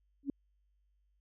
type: tone with exponential growth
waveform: sine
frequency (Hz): 279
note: C#4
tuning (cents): +11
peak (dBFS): -27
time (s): 0.23-0.3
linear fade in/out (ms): 2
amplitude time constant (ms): 15
effects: added 50 Hz sine -70 dBFS peak until 1.2 s